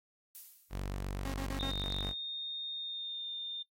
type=noise with exponential decay; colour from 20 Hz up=violet; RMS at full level=-45 dBFS; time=0.35-1 s; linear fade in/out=0 ms; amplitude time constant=140 ms
type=tone; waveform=sawtooth; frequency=47.82 Hz; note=G1; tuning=42 cents flat; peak=-32 dBFS; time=0.7-2.14 s; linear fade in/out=50 ms
type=tone bursts; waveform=sawtooth; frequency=270.7 Hz; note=C#4; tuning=41 cents flat; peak=-35 dBFS; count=4; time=1.25-1.71 s; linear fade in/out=2 ms; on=85 ms; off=40 ms
type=tone with pitch glide; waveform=sine; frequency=3677 to 3622 Hz; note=A#7 to A7; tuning=-24 to +49 cents; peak=-37 dBFS; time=1.59-3.63 s; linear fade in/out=10 ms; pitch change=-27 cents; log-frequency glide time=2.74-3.29 s
effects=noise-tail reverb RT60 0.1 s tail -17 dB re dry + AAC 48 kbps